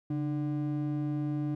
triangle ring-modulated tone, 221.4 Hz, A3, 11 cents sharp, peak -24 dBFS, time 0.1-1.55 s, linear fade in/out 5 ms, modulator 79.6 Hz, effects none

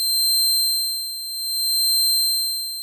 sawtooth tone with tremolo, 4134 Hz, C8, 22 cents flat, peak -13 dBFS, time 0-2.82 s, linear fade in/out 0 ms, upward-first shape sine, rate 0.62 Hz, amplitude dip 75%, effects none

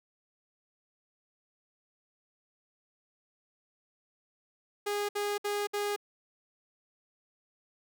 sawtooth tone bursts, 410.8 Hz, G#4, 19 cents flat, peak -26 dBFS, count 4, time 4.86-5.963 s, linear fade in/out 10 ms, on 230 ms, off 61 ms, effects none

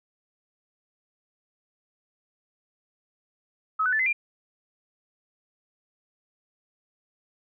sine tone with pitch steps, 1282 / 1498.4 / 1751.3 / 2047 / 2392 Hz, E6 / F#6 / A6 / C7 / D7, -49 / +21 / -9 / -38 / +31 cents, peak -21 dBFS, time 3.79-4.13 s, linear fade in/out 10 ms, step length 68 ms, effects none

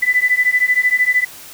sine beating tone pair, 1989 / 2002 Hz, B6 / B6, +12 / +23 cents, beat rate 13 Hz, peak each -15 dBFS, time 0.02-1.25 s, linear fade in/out 10 ms, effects white hiss -37 dBFS RMS until 1.53 s

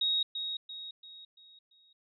sine tone with echo, 3771 Hz, A#7, 19 cents sharp, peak -26 dBFS, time 0.01-0.23 s, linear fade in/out 5 ms, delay 340 ms, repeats 5, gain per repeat -7 dB, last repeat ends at 1.93 s, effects none

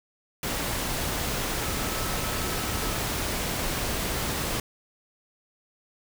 sine tone in noise, 1298 Hz, E6, 27 cents flat, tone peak -40 dBFS, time 1.63-2.98 s, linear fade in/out 2 ms, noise pink, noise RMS -29 dBFS, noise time 0.43-4.6 s, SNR -14 dB, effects none

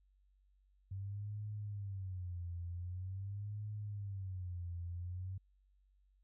sine tone with vibrato, 95.3 Hz, G2, 48 cents flat, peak -40 dBFS, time 0.91-5.38 s, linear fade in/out 5 ms, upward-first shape sine, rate 0.45 Hz, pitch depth 170 cents each way, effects added 48 Hz sine -68 dBFS peak until 6.23 s

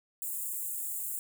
white high-pass noise, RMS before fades -36 dBFS, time 0.22-1.19 s, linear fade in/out 0 ms, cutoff 7100 Hz, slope 96 dB/octave, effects none

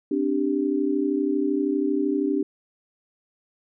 sine chord, C suspended second, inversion none, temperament just, 261.6 / 294.3 / 392.4 Hz, C4 / D4 / G4, 0 / +4 / +2 cents, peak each -27 / -23 / -26 dBFS, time 0.11-2.43 s, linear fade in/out 5 ms, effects none

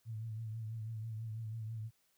sine tone with vibrato, 111.2 Hz, A2, 19 cents sharp, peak -39 dBFS, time 0.05-1.91 s, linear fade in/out 50 ms, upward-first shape triangle, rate 6.1 Hz, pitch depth 63 cents each way, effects white hiss -75 dBFS RMS until 2.17 s

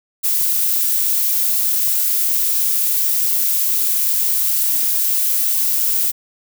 violet noise, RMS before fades -17 dBFS, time 0.23-6.12 s, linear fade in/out 20 ms, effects none

